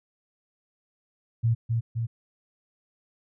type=tone with echo; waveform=sine; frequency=115.3 Hz; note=A#2; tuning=19 cents flat; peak=-19 dBFS; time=1.43-1.55 s; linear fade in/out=20 ms; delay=260 ms; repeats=2; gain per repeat=-3 dB; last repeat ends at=2.07 s; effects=none